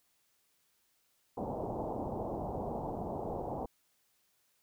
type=low-pass noise; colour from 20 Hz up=white; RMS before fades=-38 dBFS; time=1.37-3.66 s; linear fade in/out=5 ms; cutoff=870 Hz; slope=48 dB/octave; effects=white hiss -74 dBFS RMS until 4.62 s